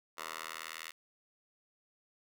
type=tone with high-pass filter sweep; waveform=10% pulse; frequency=80.2 Hz; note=E2; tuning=47 cents flat; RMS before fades=-44 dBFS; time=0.17-0.92 s; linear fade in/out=20 ms; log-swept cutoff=980 to 2000 Hz; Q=1.2; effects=none